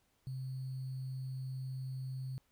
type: tone with sample-and-hold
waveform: sine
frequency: 131 Hz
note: C3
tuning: 2 cents sharp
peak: -38 dBFS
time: 0.27-2.38 s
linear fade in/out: 0 ms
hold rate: 4410 Hz
effects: pink hiss -75 dBFS RMS until 2.51 s